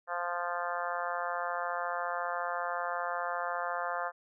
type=harmonic tone; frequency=174.61 Hz; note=F3; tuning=in tune; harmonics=3 / 4 / 5 / 6 / 7 / 8 / 9 / 10; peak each=-40 / -37 / -41 / -39 / -39 / -41 / -42 / -44 dBFS; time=0.07-4.12 s; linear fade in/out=50 ms; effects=none